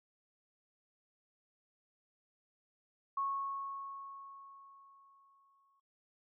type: tone with exponential decay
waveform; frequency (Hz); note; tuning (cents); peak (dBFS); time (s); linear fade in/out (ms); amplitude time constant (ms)
sine; 1100; C#6; -14; -32; 3.17-5.8; 5; 570
effects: noise-tail reverb RT60 0.3 s tail -22 dB re dry